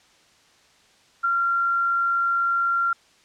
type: tone with ADSR envelope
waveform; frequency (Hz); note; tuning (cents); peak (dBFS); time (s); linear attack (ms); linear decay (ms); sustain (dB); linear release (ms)
sine; 1378; F6; -24; -17; 1.23-2.93; 19; 7; -2; 3
effects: white hiss -57 dBFS RMS until 3.24 s + low-pass 6000 Hz 12 dB/octave